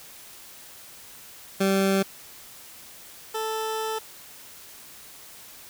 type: tone pair in turn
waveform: 20% pulse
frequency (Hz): 194.1 / 440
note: G3 / A4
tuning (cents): -17 / 0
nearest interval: octave + major second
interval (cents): 1417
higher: second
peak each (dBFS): -15 / -22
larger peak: first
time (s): 1.6-2.03 / 3.34-3.99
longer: second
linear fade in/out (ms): 10
effects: white hiss -46 dBFS RMS until 5.69 s